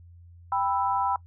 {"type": "chord", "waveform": "sine", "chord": "E minor", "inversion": "first", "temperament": "just", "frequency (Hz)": [791.1, 988.9, 1318.5], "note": ["G5", "B5", "E6"], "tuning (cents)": [16, 2, 0], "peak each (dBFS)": [-27, -26, -31], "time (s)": [0.52, 1.16], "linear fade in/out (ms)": 2, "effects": ["noise-tail reverb RT60 0.1 s tail -21 dB re dry", "added 86 Hz sine -47 dBFS peak until 1.26 s"]}